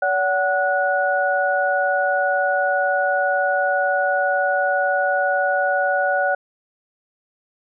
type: tone cluster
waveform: sine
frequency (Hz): 570 / 748 / 1464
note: C#5 / F#5 / F#6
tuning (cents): +48 / +19 / -19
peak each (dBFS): -21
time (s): 0.02-6.35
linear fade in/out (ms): 5
effects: none